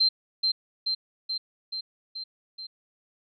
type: tone with echo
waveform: sine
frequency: 4135 Hz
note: C8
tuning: 21 cents flat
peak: -18 dBFS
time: 0-0.09 s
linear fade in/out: 10 ms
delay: 430 ms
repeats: 6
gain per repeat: -3 dB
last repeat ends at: 2.67 s
effects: none